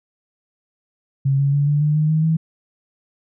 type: tone with pitch steps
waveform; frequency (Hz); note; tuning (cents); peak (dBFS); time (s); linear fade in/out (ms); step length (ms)
sine; 136.7 / 139.9 / 143.17 / 146.51 / 149.94 / 153.44 / 157.03 / 160.7; C#3 / C#3 / D3 / D3 / D3 / D#3 / D#3 / E3; -24 / +16 / -44 / -4 / +36 / -24 / +16 / -44; -14; 1.25-2.37; 10; 140
effects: none